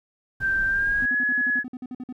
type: noise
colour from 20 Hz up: brown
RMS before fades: -37 dBFS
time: 0.4-1.06 s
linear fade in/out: 5 ms
type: tone with pitch glide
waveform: sine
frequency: 1568 to 1690.3 Hz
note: G6 to G#6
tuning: 0 to +30 cents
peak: -20 dBFS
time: 0.4-1.64 s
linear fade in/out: 50 ms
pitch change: +130 cents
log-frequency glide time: 0.67-1.16 s
type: tone bursts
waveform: triangle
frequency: 251.7 Hz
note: B3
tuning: 33 cents sharp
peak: -29 dBFS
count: 13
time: 1.02-2.126 s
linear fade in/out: 2 ms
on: 38 ms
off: 51 ms
effects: none